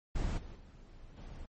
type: noise with level steps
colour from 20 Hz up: brown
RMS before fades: -33 / -47 / -53 / -46 dBFS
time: 0.15-1.46 s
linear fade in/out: 10 ms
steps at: 0.37 / 0.55 / 1.16 s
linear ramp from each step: 20 ms
effects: MP3 32 kbps